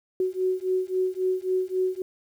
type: beating tone pair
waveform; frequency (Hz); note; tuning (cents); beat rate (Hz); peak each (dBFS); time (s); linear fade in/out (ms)
sine; 370 / 373.7; F#4 / F#4; 0 / +17; 3.7; -26; 0.2-2.02; 2
effects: 9-bit